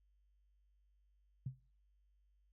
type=tone with exponential decay; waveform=sine; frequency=130.81 Hz; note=C3; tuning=in tune; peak=-35 dBFS; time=1.46-1.6 s; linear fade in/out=5 ms; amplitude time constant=29 ms; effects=noise-tail reverb RT60 0.4 s tail -21 dB re dry + added 50 Hz sine -70 dBFS peak until 2.52 s